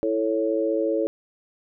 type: chord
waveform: sine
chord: A major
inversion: second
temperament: equal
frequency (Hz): 329.6 / 440 / 554.4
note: E4 / A4 / C#5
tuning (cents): 0 / 0 / 0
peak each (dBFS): -25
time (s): 0.03-1.07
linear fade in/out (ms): 0
effects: none